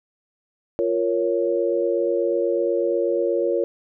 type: chord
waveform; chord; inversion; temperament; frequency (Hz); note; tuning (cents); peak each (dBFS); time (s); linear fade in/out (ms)
sine; Bb minor; second; equal; 349.2 / 466.2 / 554.4; F4 / Bb4 / Db5; 0 / 0 / 0; -23; 0.79-3.64; 0
effects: none